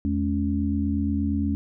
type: tone cluster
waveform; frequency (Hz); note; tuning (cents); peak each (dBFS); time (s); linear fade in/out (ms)
sine; 81.7 / 212.5 / 281; E2 / G#3 / C#4; -15 / +40 / +24; -26; 0.05-1.55; 0
effects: none